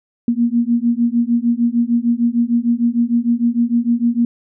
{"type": "beating tone pair", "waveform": "sine", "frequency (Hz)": [233.1, 239.7], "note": ["A#3", "A#3"], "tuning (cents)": [0, 48], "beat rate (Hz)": 6.6, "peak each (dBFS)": -16, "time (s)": [0.28, 4.25], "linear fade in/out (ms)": 2, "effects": []}